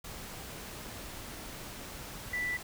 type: tone in noise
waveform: sine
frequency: 1975.5 Hz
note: B6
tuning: in tune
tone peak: -31 dBFS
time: 2.33-2.57 s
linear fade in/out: 5 ms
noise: pink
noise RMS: -44 dBFS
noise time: 0.04-2.63 s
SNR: +10 dB
effects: none